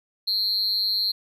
triangle tone with amplitude modulation, 4200 Hz, C8, 6 cents sharp, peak -16 dBFS, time 0.27-1.12 s, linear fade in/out 10 ms, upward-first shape sine, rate 204 Hz, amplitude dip 95%, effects none

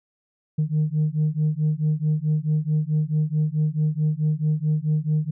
sine beating tone pair, 151.2 / 155.8 Hz, D#3 / D#3, -49 / +3 cents, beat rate 4.6 Hz, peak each -21 dBFS, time 0.58-5.31 s, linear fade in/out 10 ms, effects tanh soft clip ceiling -15 dBFS

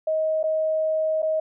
sine tone with dropouts, 630 Hz, D#5, 21 cents sharp, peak -20 dBFS, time 0.07-1.4 s, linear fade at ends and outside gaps 5 ms, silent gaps 0.43-0.438 / 1.221-1.227 s, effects none

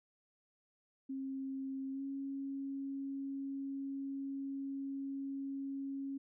sine tone with pitch glide, 268.3 to 274.1 Hz, C4 to C#4, +44 to -19 cents, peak -38 dBFS, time 1.09-6.18 s, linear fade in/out 10 ms, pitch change +37 cents, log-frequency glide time 1.92-2.02 s, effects none

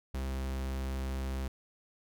45% pulse tone, 66.1 Hz, C2, 18 cents sharp, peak -33 dBFS, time 0.14-1.48 s, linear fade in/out 5 ms, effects none

